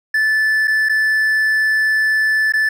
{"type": "tone with dropouts", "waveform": "triangle", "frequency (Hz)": 1748, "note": "A6", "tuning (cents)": -12, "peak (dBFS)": -11, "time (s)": [0.14, 2.69], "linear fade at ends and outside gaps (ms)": 5, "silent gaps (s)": [[0.674, 0.678], [0.888, 0.894], [2.523, 2.536]], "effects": []}